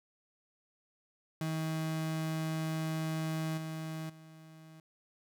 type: tone with level steps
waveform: 35% pulse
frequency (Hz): 159.1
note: D#3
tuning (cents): +39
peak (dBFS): -31 / -36 / -50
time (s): 1.41-4.8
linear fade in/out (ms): 2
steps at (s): 3.57 / 4.09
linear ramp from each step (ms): 10
effects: none